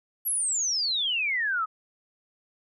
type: exponential sweep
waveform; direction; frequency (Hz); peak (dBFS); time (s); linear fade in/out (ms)
sine; down; 11840 to 1242; -24; 0.25-1.66; 20
effects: none